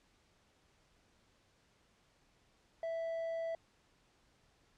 sine tone with hard clipping, 659.3 Hz, E5, in tune, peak -37 dBFS, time 2.83-3.55 s, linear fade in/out 2 ms, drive 3 dB, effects pink hiss -71 dBFS RMS until 4.77 s + low-pass 7000 Hz 12 dB/octave

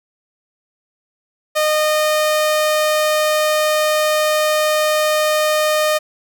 sawtooth tone, 613 Hz, D#5, 26 cents flat, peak -10 dBFS, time 1.55-5.99 s, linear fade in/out 20 ms, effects none

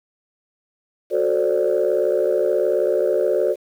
sine chord, D dominant seventh, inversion first, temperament just, 367.1 / 440.5 / 528.6 / 587.3 Hz, F#4 / A4 / C5 / D5, -14 / +2 / +18 / 0 cents, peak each -21 dBFS, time 1.1-3.56 s, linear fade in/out 50 ms, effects tanh soft clip ceiling -9 dBFS + 8-bit

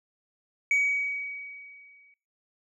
sine tone with exponential decay, 2263 Hz, C#7, 35 cents sharp, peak -17 dBFS, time 0.71-2.14 s, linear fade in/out 2 ms, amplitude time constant 310 ms, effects noise-tail reverb RT60 0.4 s tail -24 dB re dry + tanh soft clip ceiling -19 dBFS

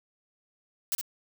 blue noise with echo, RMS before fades -28 dBFS, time 0.92-0.95 s, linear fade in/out 0 ms, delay 62 ms, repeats 1, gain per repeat -6 dB, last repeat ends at 1.012 s, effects none

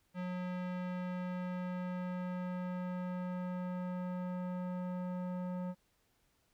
square tone with low-pass filter sweep, 180.9 Hz, F#3, 39 cents flat, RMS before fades -39 dBFS, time 0.14-5.75 s, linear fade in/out 50 ms, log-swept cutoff 2300 to 960 Hz, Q 0.96, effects pink hiss -75 dBFS RMS until 6.53 s

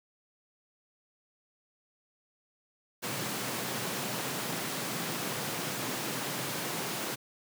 pink high-pass noise, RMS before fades -35 dBFS, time 3.02-7.16 s, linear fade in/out 20 ms, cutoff 120 Hz, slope 48 dB/octave, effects none

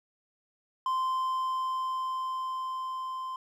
triangle tone with level ramp, 1039 Hz, C6, 12 cents flat, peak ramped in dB -24 to -32 dBFS, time 0.86-3.36 s, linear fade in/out 2 ms, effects none

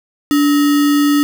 sine tone with sample-and-hold, 290.2 Hz, D4, 21 cents flat, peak -9 dBFS, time 0.31-1.23 s, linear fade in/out 0 ms, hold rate 1575 Hz, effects none

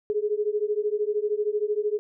sine beating tone pair, 413.2 / 426.2 Hz, G#4 / G#4, -9 / +45 cents, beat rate 13 Hz, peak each -26 dBFS, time 0.1-1.99 s, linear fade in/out 0 ms, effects none

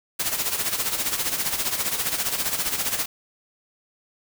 white noise with tremolo, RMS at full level -23 dBFS, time 0.19-3.06 s, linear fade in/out 10 ms, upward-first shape sine, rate 15 Hz, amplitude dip 65%, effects none

